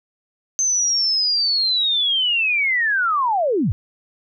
sine linear sweep, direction down, 6272 to 73.4 Hz, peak -16 dBFS, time 0.59-3.72 s, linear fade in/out 0 ms, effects none

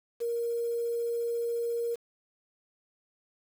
sine tone with quantisation, 469.3 Hz, A#4, 12 cents sharp, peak -28 dBFS, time 0.2-1.96 s, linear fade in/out 20 ms, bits 8, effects none

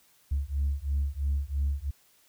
sine beating tone pair, 68.9 / 71.9 Hz, C#2 / D2, -10 / -36 cents, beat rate 3 Hz, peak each -28 dBFS, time 0.31-1.91 s, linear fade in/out 10 ms, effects tanh soft clip ceiling -21 dBFS + white hiss -63 dBFS RMS until 2.28 s

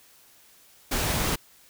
pink noise, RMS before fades -26 dBFS, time 0.91-1.36 s, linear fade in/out 10 ms, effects white hiss -56 dBFS RMS until 1.69 s

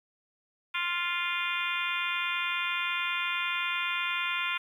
harmonic tone, 349.2 Hz, F4, in tune, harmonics 3 / 4 / 5 / 6 / 7 / 8 / 9 / 10, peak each -36 / -35 / -41 / -36 / -33 / -38 / -42 / -39 dBFS, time 0.74-4.58 s, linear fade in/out 10 ms, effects 10-bit

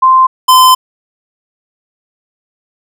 sine / square tone pair in turn, 1042 / 1026.5 Hz, C6 / C6, -7 / -33 cents, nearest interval unison, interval 26 cents, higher first, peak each -3 dBFS, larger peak neither, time 0.02-0.27 / 0.48-0.75 s, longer second, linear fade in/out 10 ms, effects none

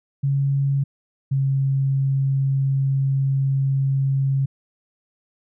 sine tone pair in turn, 138.59 / 136.05 Hz, C#3 / C#3, 0 / -32 cents, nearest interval unison, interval 32 cents, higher first, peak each -17 dBFS, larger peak neither, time 0.23-0.84 / 1.31-4.46 s, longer second, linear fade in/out 10 ms, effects none

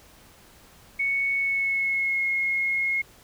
sine tone with pitch glide, 2217 to 2159 Hz, C#7 to C#7, 0 to -46 cents, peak -22 dBFS, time 0.99-3.02 s, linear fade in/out 10 ms, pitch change -46 cents, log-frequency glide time 1.34-2.25 s, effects pink hiss -53 dBFS RMS until 3.23 s

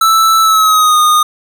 square tone with pitch glide, 1318.5 to 1230.2 Hz, E6 to D#6, 0 to -20 cents, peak -7 dBFS, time 0.01-1.23 s, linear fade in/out 5 ms, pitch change -120 cents, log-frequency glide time 0.41-0.99 s, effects none

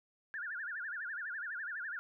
sine tone with vibrato, 1586 Hz, G6, 20 cents sharp, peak -38 dBFS, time 0.34-1.99 s, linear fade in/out 0 ms, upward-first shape sine, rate 12 Hz, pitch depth 220 cents each way, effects none

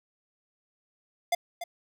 square tone with echo, 696 Hz, F5, 6 cents flat, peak -23 dBFS, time 1.32-1.35 s, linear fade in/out 5 ms, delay 290 ms, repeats 1, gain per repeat -11 dB, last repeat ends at 1.64 s, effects none

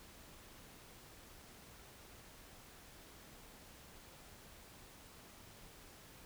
silence, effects pink hiss -58 dBFS RMS until 6.25 s

